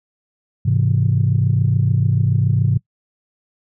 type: chord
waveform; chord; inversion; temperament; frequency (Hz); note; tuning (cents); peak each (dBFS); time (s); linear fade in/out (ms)
sine; Ab augmented; none; equal; 103.83 / 130.81 / 164.81; Ab2 / C3 / E3; 0 / 0 / 0; -16 / -16 / -21; 0.65-2.78; 10
effects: noise-tail reverb RT60 0.1 s tail -22 dB re dry + tanh soft clip ceiling -5 dBFS